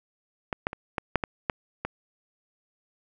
clicks, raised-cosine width 0.5 ms, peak -13 / -10 / -20 / -12 / -6 / -12 / -9 / -14 dBFS, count 8, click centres 0.528 / 0.669 / 0.731 / 0.982 / 1.157 / 1.238 / 1.498 / 1.85 s, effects none

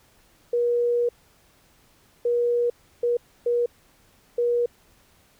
sine tone bursts at uneven times, 479 Hz, A#4, 47 cents sharp, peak -19 dBFS, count 5, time 0.53-1.09 / 2.25-2.7 / 3.03-3.17 / 3.46-3.66 / 4.38-4.66 s, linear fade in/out 5 ms, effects pink hiss -59 dBFS RMS until 5.39 s

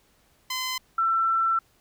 10% pulse / sine tone pair in turn, 1026 / 1340.7 Hz, C6 / E6, -34 / +29 cents, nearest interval perfect fourth, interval 463 cents, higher second, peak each -19 / -20 dBFS, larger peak first, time 0.5-0.78 / 0.98-1.59 s, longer second, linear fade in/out 5 ms, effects pink hiss -63 dBFS RMS until 1.8 s

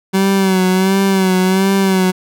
30% pulse tone with vibrato, 190 Hz, F#3, 46 cents sharp, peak -8 dBFS, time 0.13-2.12 s, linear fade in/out 20 ms, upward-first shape sine, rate 1.4 Hz, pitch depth 50 cents each way, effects none

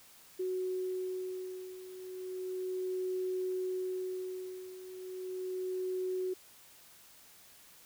sine beating tone pair, 370 / 370.34 Hz, F#4 / F#4, 0 / +2 cents, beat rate 0.34 Hz, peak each -40 / -36 dBFS, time 0.39-6.34 s, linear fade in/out 10 ms, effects white hiss -58 dBFS RMS until 7.85 s

